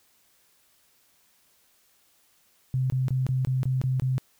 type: tone bursts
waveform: sine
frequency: 129.9 Hz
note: C3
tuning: 12 cents flat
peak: -22 dBFS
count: 8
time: 2.74-4.181 s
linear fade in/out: 0 ms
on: 160 ms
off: 23 ms
effects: white hiss -64 dBFS RMS until 4.39 s

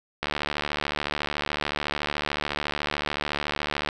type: click train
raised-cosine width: 0.3 ms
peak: -10 dBFS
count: 271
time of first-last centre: 0.23-3.889 s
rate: 73.8 Hz
effects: none

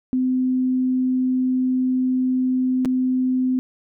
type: tone with dropouts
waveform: sine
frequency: 256.1 Hz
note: C4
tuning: 37 cents flat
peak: -17 dBFS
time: 0.13-3.59 s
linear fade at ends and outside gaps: 0 ms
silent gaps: 2.849-2.856 s
effects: none

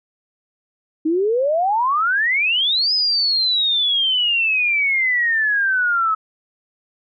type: exponential two-way sweep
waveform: sine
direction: up then down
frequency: 305 to 5100 to 1280 Hz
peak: -15 dBFS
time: 1.05-6.15 s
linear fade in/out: 10 ms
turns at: 2.93 s
effects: none

